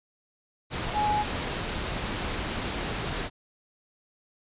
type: tone in noise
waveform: sine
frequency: 840 Hz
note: G#5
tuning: 19 cents sharp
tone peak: -23 dBFS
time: 0.93-1.25 s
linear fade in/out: 50 ms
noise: pink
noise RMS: -31 dBFS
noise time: 0.7-3.3 s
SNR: +5 dB
effects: resampled to 8000 Hz